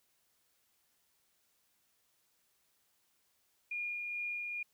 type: tone with tremolo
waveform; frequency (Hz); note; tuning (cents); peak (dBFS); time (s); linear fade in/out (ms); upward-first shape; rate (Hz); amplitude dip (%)
sine; 2425; D#7; -45; -35; 3.71-4.63; 5; sine; 2.3; 25
effects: white hiss -75 dBFS RMS until 4.73 s